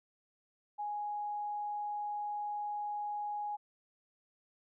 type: tone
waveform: sine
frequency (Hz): 830.6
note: G#5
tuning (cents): 0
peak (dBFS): -35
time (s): 0.78-3.57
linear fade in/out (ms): 20
effects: none